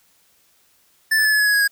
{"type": "tone with pitch steps", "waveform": "square", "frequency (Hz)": [1760, 1742.8, 1725.8, 1708.9, 1692.2, 1675.7, 1659.3, 1643.1], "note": ["A6", "A6", "A6", "G#6", "G#6", "G#6", "G#6", "G#6"], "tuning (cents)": [0, -17, -34, 49, 32, 15, -2, -19], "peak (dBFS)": -15, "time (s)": [1.11, 1.678], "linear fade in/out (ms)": 10, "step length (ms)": 71, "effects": ["white hiss -59 dBFS RMS until 1.71 s"]}